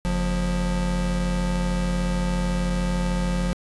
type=tone pair together; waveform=square; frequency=46.78 / 177.5 Hz; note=F#1 / F3; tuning=+20 / +28 cents; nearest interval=octave + major seventh; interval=2308 cents; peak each=-25 / -25 dBFS; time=0.05-3.53 s; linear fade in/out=0 ms; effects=resampled to 24000 Hz